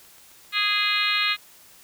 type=click train; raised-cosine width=0.2 ms; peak=-36 dBFS; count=6; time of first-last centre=0.05-0.715 s; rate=7.52 Hz
type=harmonic tone; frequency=414.2 Hz; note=G#4; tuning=5 cents flat; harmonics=3 / 4 / 5 / 6 / 7 / 8 / 9 / 10; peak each=-29 / -30 / -27 / -26 / -31 / -31 / -28 / -29 dBFS; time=0.52-1.37 s; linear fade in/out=50 ms
effects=white hiss -51 dBFS RMS until 1.83 s